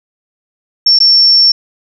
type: tone with dropouts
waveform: sine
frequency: 5440 Hz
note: F8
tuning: 46 cents flat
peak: -4 dBFS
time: 0.86-1.52 s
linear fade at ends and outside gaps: 5 ms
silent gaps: 0.989-1.002 s
effects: none